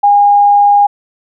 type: tone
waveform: sine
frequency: 815 Hz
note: G#5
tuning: 33 cents flat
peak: -4 dBFS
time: 0.03-0.87 s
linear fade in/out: 10 ms
effects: none